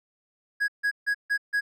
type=tone bursts; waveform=triangle; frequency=1659 Hz; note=G#6; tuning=2 cents flat; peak=-20 dBFS; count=5; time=0.6-1.61 s; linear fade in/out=20 ms; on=82 ms; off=150 ms; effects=none